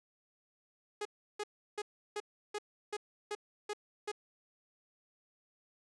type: tone bursts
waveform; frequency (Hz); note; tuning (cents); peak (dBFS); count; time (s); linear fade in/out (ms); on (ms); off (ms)
sawtooth; 416.9; G#4; +7; -32; 9; 1.01-4.117; 5; 43; 340
effects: resampled to 22050 Hz + 10-bit